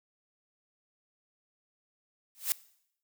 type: noise with exponential growth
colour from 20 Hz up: blue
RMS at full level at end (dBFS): -24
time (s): 2.35-2.52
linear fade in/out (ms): 0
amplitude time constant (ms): 36
effects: noise-tail reverb RT60 0.7 s tail -20 dB re dry